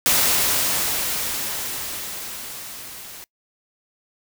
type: noise with level ramp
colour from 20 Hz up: white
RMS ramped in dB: -17 to -39 dBFS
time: 0.06-3.24 s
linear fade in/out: 0 ms
effects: noise-tail reverb RT60 0.1 s tail -23 dB re dry